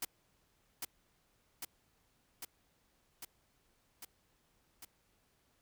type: noise with echo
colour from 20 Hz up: white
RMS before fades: -38 dBFS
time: 0.02-0.05 s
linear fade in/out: 5 ms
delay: 800 ms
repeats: 6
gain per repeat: -2 dB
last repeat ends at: 4.85 s
effects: pink hiss -74 dBFS RMS until 5.61 s